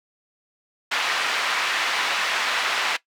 pink band-pass noise, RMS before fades -24 dBFS, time 0.91-2.97 s, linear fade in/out 10 ms, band 1200 to 3400 Hz, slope 12 dB/octave, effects noise-tail reverb RT60 0.1 s tail -18 dB re dry

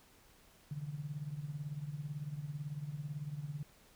sine tone with tremolo, 146.83 Hz, D3, in tune, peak -35 dBFS, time 0.71-3.63 s, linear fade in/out 2 ms, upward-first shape triangle, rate 18 Hz, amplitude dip 85%, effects pink hiss -64 dBFS RMS until 3.95 s

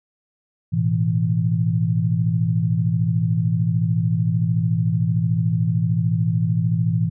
sine chord, A suspended second, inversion none, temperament equal, 110 / 123.47 / 164.81 Hz, A2 / B2 / E3, 0 / 0 / 0 cents, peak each -21 / -23 / -20 dBFS, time 0.72-7.1 s, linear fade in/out 20 ms, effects none

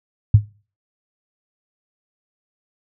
sine tone with exponential decay, 105.2 Hz, G#2, 23 cents sharp, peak -3 dBFS, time 0.34-0.46 s, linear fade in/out 5 ms, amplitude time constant 24 ms, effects noise-tail reverb RT60 0.4 s tail -24 dB re dry

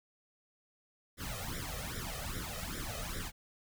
pink noise with flanger, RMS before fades -40 dBFS, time 1.17-3.32 s, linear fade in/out 50 ms, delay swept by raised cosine 0.54 to 1.64 ms, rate 2.5 Hz, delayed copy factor +1, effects none

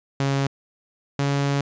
sawtooth tone pair in turn, 137.8 / 140.7 Hz, C#3 / C#3, -10 / +26 cents, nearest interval unison, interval 36 cents, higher second, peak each -16 dBFS, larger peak neither, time 0.2-0.47 / 1.19-1.61 s, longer second, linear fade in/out 2 ms, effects resampled to 16000 Hz

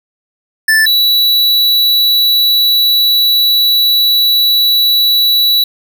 square tone pair in turn, 1760 / 3934 Hz, A6 / B7, 0 / -7 cents, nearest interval octave + major second, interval 1393 cents, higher second, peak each -7 / -8 dBFS, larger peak first, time 0.68-0.86 / 0.86-5.64 s, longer second, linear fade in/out 5 ms, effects none

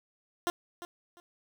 15% pulse tone with echo, 349.2 Hz, F4, in tune, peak -21 dBFS, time 0.47-0.5 s, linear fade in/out 0 ms, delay 350 ms, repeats 2, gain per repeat -13 dB, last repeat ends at 1.2 s, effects none

